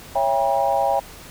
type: chord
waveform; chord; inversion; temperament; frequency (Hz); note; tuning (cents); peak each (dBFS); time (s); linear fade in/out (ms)
sine; C# diminished seventh; none; just; 554.4 / 665.2 / 798.3 / 957.9; C#5 / E5 / G5 / Bb5; 0 / +16 / +31 / +47; -23 / -23 / -20 / -26; 0.15-1; 10
effects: pink hiss -41 dBFS RMS until 1.3 s